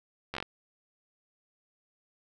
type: slowing click train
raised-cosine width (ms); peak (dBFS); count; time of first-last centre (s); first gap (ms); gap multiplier
0.3; -19; 6; 0.34-0.426; 12; 1.18
effects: none